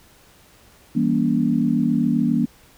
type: chord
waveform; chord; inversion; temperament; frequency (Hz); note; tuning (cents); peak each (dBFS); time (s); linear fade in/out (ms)
sine; E diminished seventh; none; just; 164.81 / 197.78 / 237.3 / 284.8; E3 / G3 / Bb3 / Db4; 0 / +16 / +31 / +47; -24 / -24 / -19 / -23; 0.95-2.46; 10
effects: pink hiss -52 dBFS RMS until 2.77 s